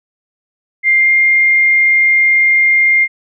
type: tone with pitch glide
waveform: sine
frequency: 2100 to 2113 Hz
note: C7 to C7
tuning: +6 to +16 cents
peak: -7 dBFS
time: 0.83-3.08 s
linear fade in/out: 50 ms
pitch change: +10 cents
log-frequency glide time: 0.96-1.1 s
effects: none